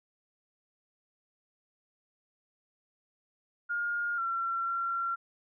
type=tone with pitch steps; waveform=sine; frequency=1418 / 1360 / 1368 Hz; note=F6 / F6 / F6; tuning=+26 / -46 / -36 cents; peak=-29 dBFS; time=3.69-5.16 s; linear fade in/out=20 ms; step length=490 ms; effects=none